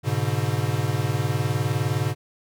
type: chord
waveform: square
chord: G# diminished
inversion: none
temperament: equal with one note detuned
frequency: 103.83 / 123.47 / 143.06 Hz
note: G#2 / B2 / D3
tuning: 0 / 0 / -45 cents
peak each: -27 dBFS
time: 0.03-2.15 s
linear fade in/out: 50 ms
effects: none